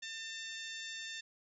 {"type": "harmonic tone", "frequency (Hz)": 898, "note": "A5", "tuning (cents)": 35, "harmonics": [2, 3, 4, 5, 6, 7, 8], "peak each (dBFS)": [-46, -50, -46, -54, -53, -55, -53], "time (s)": [0.02, 1.21], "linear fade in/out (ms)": 10, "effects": []}